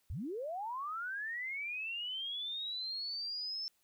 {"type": "linear sweep", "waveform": "sine", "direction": "up", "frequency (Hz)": [55.5, 5330], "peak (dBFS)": -37, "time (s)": [0.1, 3.68], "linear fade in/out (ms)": 0, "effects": ["white hiss -75 dBFS RMS until 3.83 s"]}